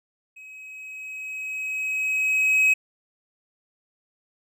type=tone with level ramp; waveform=triangle; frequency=2546 Hz; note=D#7; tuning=39 cents sharp; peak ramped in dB=-40 to -13 dBFS; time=0.36-2.74 s; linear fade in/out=10 ms; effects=none